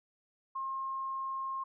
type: tone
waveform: sine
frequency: 1069 Hz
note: C6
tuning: 37 cents sharp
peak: -34 dBFS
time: 0.55-1.64 s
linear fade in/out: 10 ms
effects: none